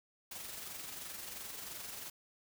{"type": "noise with amplitude modulation", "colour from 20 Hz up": "white", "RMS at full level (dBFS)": -44, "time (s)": [0.31, 2.1], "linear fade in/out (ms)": 5, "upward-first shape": "sine", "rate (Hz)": 22.9, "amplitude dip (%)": 40, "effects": []}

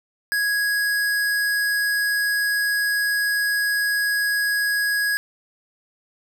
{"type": "tone", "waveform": "square", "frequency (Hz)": 1661.2, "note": "G#6", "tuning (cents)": 0, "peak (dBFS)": -20, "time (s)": [0.32, 5.17], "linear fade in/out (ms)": 0, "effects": []}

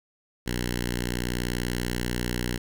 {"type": "tone with notch filter", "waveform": "5% pulse", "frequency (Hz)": 60.5, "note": "B1", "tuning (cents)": -35, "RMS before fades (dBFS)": -29, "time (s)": [0.46, 2.58], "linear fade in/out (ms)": 10, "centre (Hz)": 660, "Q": 0.64, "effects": []}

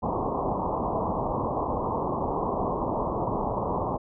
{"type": "low-pass noise", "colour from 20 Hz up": "white", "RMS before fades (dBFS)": -28, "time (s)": [0.02, 3.98], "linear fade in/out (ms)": 20, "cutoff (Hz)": 1100, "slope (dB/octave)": 96, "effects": []}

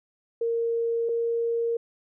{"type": "tone pair in turn", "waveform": "sine", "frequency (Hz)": [463.1, 464.8], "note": ["A#4", "A#4"], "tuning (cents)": [-11, -5], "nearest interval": "unison", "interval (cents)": 6, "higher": "second", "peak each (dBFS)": -23, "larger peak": "neither", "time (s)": [[0.41, 1.09], [1.09, 1.77]], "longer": "neither", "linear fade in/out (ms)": 5, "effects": []}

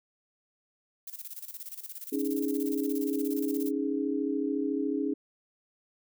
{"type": "noise with tremolo", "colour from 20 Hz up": "violet", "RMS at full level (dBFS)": -40, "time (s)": [1.07, 3.71], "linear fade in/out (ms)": 5, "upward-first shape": "square", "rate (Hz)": 17, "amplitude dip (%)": 75}
{"type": "chord", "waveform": "sine", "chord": "C# suspended second", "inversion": "none", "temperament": "equal", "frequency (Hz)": [277.2, 311.1, 415.3], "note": ["C#4", "D#4", "G#4"], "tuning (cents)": [0, 0, 0], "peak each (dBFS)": [-30, -32, -33], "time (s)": [2.12, 5.14], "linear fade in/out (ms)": 10}
{"effects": []}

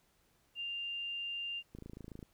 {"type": "tone", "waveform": "sine", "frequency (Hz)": 2794, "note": "F7", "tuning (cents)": 0, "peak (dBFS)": -37, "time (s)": [0.55, 1.63], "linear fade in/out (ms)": 50}
{"type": "click train", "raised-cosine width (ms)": 3, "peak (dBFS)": -34, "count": 14, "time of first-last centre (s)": [1.75, 2.228], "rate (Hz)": 27.2}
{"effects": ["pink hiss -72 dBFS RMS until 2.33 s"]}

